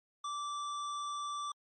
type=tone with hard clipping; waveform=sine; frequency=1167 Hz; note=D6; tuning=11 cents flat; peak=-38 dBFS; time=0.24-1.52 s; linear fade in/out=5 ms; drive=17 dB; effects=MP3 32 kbps